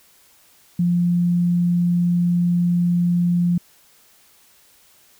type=tone; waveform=sine; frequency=174.61 Hz; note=F3; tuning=in tune; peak=-15 dBFS; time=0.79-3.58 s; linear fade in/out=5 ms; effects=white hiss -54 dBFS RMS until 5.19 s